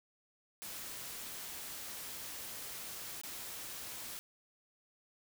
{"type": "noise with dropouts", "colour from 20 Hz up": "white", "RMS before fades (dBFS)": -45, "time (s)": [0.62, 4.19], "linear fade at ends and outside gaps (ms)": 0, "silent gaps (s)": [3.214, 3.235], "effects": []}